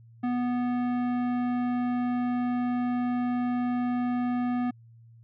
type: tone with tanh clipping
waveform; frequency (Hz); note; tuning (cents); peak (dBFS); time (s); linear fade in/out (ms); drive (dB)
sine; 245.8; B3; -8; -27; 0.23-4.71; 10; 15
effects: added 115 Hz sine -50 dBFS peak until 5.23 s